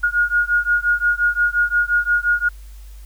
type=beating tone pair; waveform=sine; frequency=1432 / 1437.7 Hz; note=F6 / F6; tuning=+43 / +50 cents; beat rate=5.7 Hz; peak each=-18 dBFS; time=0.03-2.49 s; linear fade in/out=10 ms; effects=added 50 Hz sine -35 dBFS peak until 3.05 s + white hiss -52 dBFS RMS until 3.05 s